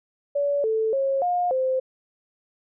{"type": "tone with pitch steps", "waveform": "sine", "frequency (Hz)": [571, 441.3, 543, 712, 520], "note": ["D5", "A4", "C#5", "F5", "C5"], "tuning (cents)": [-49, 5, -36, 33, -11], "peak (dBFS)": -20, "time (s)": [0.35, 1.8], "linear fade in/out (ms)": 10, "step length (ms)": 290, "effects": []}